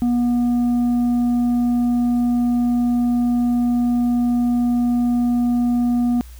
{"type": "tone with tanh clipping", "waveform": "triangle", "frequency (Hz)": 241.7, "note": "B3", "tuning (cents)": -37, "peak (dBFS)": -16, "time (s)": [0.02, 6.21], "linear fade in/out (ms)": 0, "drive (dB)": 9, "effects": ["added 60 Hz sine -36 dBFS peak until 6.39 s", "white hiss -49 dBFS RMS until 6.39 s"]}